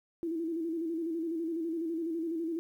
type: tone with vibrato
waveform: sine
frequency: 329.5 Hz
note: E4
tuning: 1 cent flat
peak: -31 dBFS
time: 0.23-2.59 s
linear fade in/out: 0 ms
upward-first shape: square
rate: 12 Hz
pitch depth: 52 cents each way
effects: 11-bit